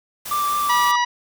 white noise, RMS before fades -31 dBFS, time 0.25-0.92 s, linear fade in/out 10 ms
triangle tone with vibrato, 1174.7 Hz, D6, in tune, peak -17 dBFS, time 0.31-0.96 s, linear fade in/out 5 ms, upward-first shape sine, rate 4.9 Hz, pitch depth 11 cents each way
harmonic tone, 969 Hz, B5, 33 cents flat, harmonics 1 / 2 / 3 / 4 / 5 / 6, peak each -18 / -23 / -29 / -32 / -35 / -33 dBFS, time 0.69-1.05 s, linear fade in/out 10 ms
effects none

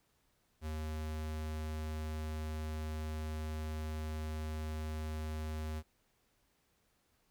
square tone, 77.78 Hz, D#2, in tune, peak -38 dBFS, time 0.61-5.83 s, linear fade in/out 50 ms, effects pink hiss -75 dBFS RMS until 7.3 s

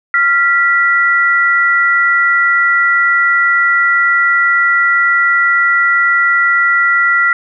sine tone pair together, 1385 / 1959 Hz, F6 / B6, -15 / -15 cents, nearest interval tritone, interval 600 cents, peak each -11 dBFS, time 0.14-7.33 s, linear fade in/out 2 ms, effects none

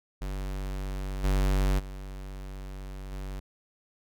square tone with level steps, 47.94 Hz, G1, 38 cents flat, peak -32 / -23 / -38 / -35 dBFS, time 0.21-3.4 s, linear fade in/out 10 ms, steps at 1.23 / 1.78 / 3.11 s, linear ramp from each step 20 ms, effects none

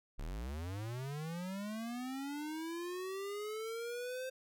square linear sweep, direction up, 30.87 to 523.3 Hz, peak -40 dBFS, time 0.18-4.3 s, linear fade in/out 10 ms, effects none

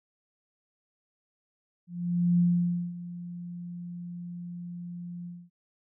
sine tone with ADSR envelope, 174.61 Hz, F3, in tune, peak -19 dBFS, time 1.87-5.5 s, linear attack 520 ms, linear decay 540 ms, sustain -17 dB, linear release 240 ms, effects none

